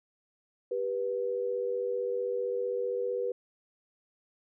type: tone pair together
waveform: sine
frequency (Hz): 393.5 / 489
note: G4 / B4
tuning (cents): +7 / -17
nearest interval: major third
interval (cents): 376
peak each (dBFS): -34 / -30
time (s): 0.71-3.32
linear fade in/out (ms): 5
effects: none